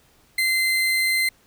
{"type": "tone", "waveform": "35% pulse", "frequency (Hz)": 2071, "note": "C7", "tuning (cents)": -18, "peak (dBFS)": -17, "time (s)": [0.38, 1.29], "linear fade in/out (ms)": 5, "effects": ["pink hiss -58 dBFS RMS until 1.46 s"]}